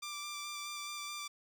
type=tone with vibrato; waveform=10% pulse; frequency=1179 Hz; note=D6; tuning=6 cents sharp; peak=-32 dBFS; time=0.02-1.28 s; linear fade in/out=10 ms; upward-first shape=square; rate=4.7 Hz; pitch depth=12 cents each way; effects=none